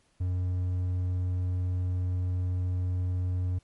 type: tone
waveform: triangle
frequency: 90.7 Hz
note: F#2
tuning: 34 cents flat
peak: -24 dBFS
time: 0.2-3.59 s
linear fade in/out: 10 ms
effects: pink hiss -68 dBFS RMS until 3.63 s + MP3 48 kbps